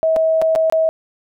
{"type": "tone with dropouts", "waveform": "sine", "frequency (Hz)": 643, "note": "E5", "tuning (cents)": -43, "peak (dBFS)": -12, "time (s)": [0.03, 0.89], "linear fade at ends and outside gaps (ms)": 0, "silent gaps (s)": [[0.162, 0.166], [0.416, 0.421], [0.552, 0.559], [0.699, 0.724]], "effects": []}